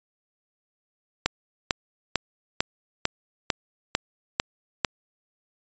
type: click train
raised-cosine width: 0.2 ms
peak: -3 dBFS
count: 9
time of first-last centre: 1.26-4.847 s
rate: 2.23 Hz
effects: resampled to 16000 Hz